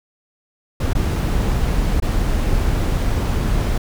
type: noise with dropouts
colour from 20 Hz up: brown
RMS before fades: -18 dBFS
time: 0.8-3.78 s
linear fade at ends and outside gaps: 5 ms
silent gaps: 0.933-0.95 / 2.001-2.022 s
effects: none